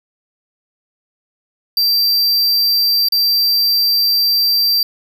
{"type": "tone with dropouts", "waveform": "square", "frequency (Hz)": 4699, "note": "D8", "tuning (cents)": 0, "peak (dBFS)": -12, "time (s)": [1.77, 4.83], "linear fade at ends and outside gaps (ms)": 2, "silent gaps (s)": [3.086, 3.122], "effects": []}